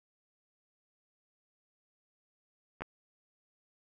clicks, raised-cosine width 0.5 ms, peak -28 / -22 dBFS, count 2, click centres 2.808 / 2.82 s, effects none

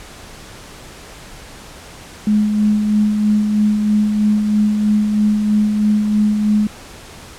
sine tone with tremolo, 210.9 Hz, G#3, 27 cents sharp, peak -10 dBFS, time 2.27-6.67 s, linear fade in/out 2 ms, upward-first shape sine, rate 3.1 Hz, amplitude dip 40%, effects pink hiss -37 dBFS RMS until 7.38 s + low-pass 10000 Hz 12 dB/octave

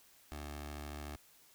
15% pulse tone with notch filter, 73.6 Hz, D2, 4 cents sharp, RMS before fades -45 dBFS, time 0.32-1.16 s, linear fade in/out 0 ms, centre 170 Hz, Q 0.75, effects white hiss -64 dBFS RMS until 1.54 s

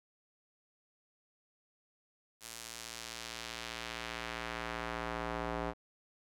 square tone with band-pass filter sweep, 57.6 Hz, A#1, 20 cents flat, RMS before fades -41 dBFS, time 2.4-5.74 s, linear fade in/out 50 ms, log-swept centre 8900 to 770 Hz, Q 0.8, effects none

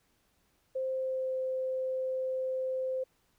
sine tone with pitch glide, 523.3 to 519.4 Hz, C5 to C5, 0 to -13 cents, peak -30 dBFS, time 0.75-3.04 s, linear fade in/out 10 ms, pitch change -13 cents, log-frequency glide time 0.92-1.38 s, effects pink hiss -72 dBFS RMS until 3.38 s

